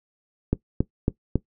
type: click train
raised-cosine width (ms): 3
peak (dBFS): -7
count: 4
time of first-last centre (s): 0.53-1.356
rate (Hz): 3.63
effects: noise-tail reverb RT60 0.1 s tail -18 dB re dry